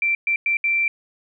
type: tone bursts at uneven times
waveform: sine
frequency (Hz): 2349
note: D7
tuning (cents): 0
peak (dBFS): -17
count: 4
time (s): 0.02-0.15 / 0.27-0.36 / 0.46-0.57 / 0.64-0.88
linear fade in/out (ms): 2
effects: none